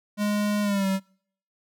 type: tone with pitch glide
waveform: square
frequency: 207.4 to 192.4 Hz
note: G#3 to G3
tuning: -2 to -32 cents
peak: -23 dBFS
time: 0.17-1 s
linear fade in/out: 50 ms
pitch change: -130 cents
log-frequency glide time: 0.62-0.87 s
effects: noise-tail reverb RT60 0.6 s tail -26 dB re dry